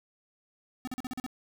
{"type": "tone bursts", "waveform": "square", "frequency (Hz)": 254.2, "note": "C4", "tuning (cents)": -50, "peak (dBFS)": -34, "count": 7, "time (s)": [0.85, 1.264], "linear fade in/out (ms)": 0, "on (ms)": 24, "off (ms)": 41, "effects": []}